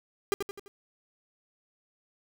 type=tone with echo; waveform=45% pulse; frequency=401.1 Hz; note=G4; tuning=40 cents sharp; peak=-23 dBFS; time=0.32-0.34 s; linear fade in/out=0 ms; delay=85 ms; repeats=4; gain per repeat=-6 dB; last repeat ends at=0.68 s; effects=none